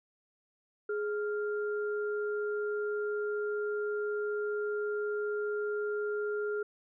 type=tone pair together; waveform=sine; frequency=417.9 / 1396.9 Hz; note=G#4 / F6; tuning=+11 / 0 cents; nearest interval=octave + major sixth; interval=2089 cents; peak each=-31 / -39 dBFS; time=0.89-6.63 s; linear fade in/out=5 ms; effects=none